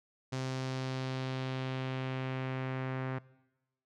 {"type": "tone with low-pass filter sweep", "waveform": "sawtooth", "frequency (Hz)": 130.81, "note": "C3", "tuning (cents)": 0, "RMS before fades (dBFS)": -36, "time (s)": [0.32, 3.19], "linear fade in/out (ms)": 10, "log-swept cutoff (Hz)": [6100, 1800], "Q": 1.5, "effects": ["noise-tail reverb RT60 1.0 s tail -21 dB re dry"]}